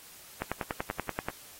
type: click train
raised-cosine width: 0.5 ms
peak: -16 dBFS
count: 10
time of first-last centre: 0.42-1.285 s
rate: 10.4 Hz
effects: white hiss -51 dBFS RMS until 1.59 s + AAC 48 kbps